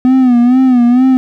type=tone with vibrato; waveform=triangle; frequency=250 Hz; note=B3; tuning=21 cents sharp; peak=-3 dBFS; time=0.05-1.17 s; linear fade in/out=0 ms; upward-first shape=sine; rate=2.2 Hz; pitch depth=85 cents each way; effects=none